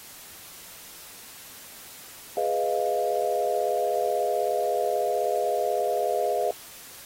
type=chord; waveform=sine; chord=F half-diminished seventh; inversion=first; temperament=equal; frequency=415.3 / 493.9 / 622.3 / 698.5 Hz; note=Ab4 / Cb5 / Eb5 / F5; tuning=0 / 0 / 0 / 0 cents; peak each=-29 / -29 / -28 / -27 dBFS; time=2.37-6.51 s; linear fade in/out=2 ms; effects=white hiss -45 dBFS RMS until 7.05 s + AAC 48 kbps